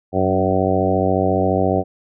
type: harmonic tone with a mistuned harmonic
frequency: 94.4 Hz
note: F#2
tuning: 35 cents sharp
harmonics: 1 / 2 / 3 / 4 / 5 / 6 / 7 / 8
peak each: -23 / -23 / -23 / -23 / -23 / -23 / -23 / -23 dBFS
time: 0.12-1.84 s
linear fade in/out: 50 ms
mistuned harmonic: 2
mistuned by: -18 cents
effects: none